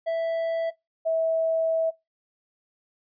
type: tone pair in turn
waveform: triangle / sine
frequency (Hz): 659.3 / 650.2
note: E5 / E5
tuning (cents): 0 / -24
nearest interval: unison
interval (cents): 24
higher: first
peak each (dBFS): -21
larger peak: neither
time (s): 0.06-0.71 / 1.05-1.91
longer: second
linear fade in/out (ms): 20
effects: noise-tail reverb RT60 0.2 s tail -22 dB re dry + resampled to 11025 Hz